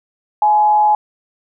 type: tone with frequency modulation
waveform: sine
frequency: 843 Hz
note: G#5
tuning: 26 cents sharp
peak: -9 dBFS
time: 0.42-0.95 s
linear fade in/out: 2 ms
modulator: 163 Hz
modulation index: 0.24
effects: none